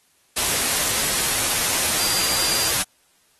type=tone in noise; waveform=sine; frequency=4783 Hz; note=D8; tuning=31 cents sharp; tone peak=-27 dBFS; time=1.99-2.71 s; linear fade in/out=10 ms; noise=white; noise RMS=-21 dBFS; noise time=0.36-2.83 s; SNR=-9 dB; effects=white hiss -61 dBFS RMS until 3.39 s + AAC 32 kbps